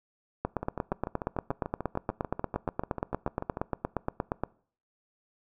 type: two click trains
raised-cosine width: 1 ms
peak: -19 / -14 dBFS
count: 21 / 35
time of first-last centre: 0.63-3.571 / 0.45-4.436 s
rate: 6.8 / 8.53 Hz
effects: noise-tail reverb RT60 0.5 s tail -23 dB re dry